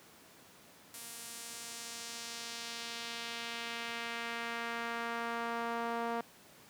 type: tone with band-pass filter sweep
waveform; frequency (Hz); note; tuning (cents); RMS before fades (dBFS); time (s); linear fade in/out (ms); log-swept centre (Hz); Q
sawtooth; 233.1; A#3; 0; -40; 0.94-6.21; 2; 11000 to 830; 1.1
effects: pink hiss -58 dBFS RMS until 6.69 s + high-pass 150 Hz 12 dB/octave